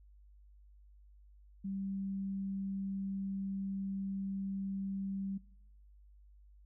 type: tone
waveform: sine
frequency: 194.7 Hz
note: G3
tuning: 12 cents flat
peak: -36 dBFS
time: 1.64-5.38 s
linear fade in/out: 10 ms
effects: noise-tail reverb RT60 0.8 s tail -22 dB re dry + added 50 Hz sine -57 dBFS peak until 6.65 s